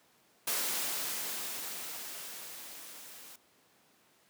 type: noise with level ramp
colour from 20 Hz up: white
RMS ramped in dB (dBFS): -32 to -51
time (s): 0.47-3.36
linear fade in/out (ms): 5
effects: pink hiss -66 dBFS RMS until 4.29 s + high-pass 200 Hz 12 dB/octave